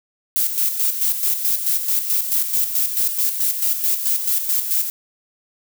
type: noise with tremolo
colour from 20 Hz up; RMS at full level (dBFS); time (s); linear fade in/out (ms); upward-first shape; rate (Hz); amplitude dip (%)
violet; -18; 0.36-4.9; 0; square; 4.6; 55
effects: none